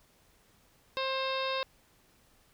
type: harmonic tone with a mistuned harmonic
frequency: 530 Hz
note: C5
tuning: 22 cents sharp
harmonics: 1 / 2 / 3 / 4 / 5 / 6 / 7 / 8 / 9 / 10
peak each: -34 / -35 / -42 / -45 / -39 / -49 / -38 / -47 / -47 / -50 dBFS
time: 0.97-1.63 s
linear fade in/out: 0 ms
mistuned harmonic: 10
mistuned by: -41 cents
effects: pink hiss -65 dBFS RMS until 2.53 s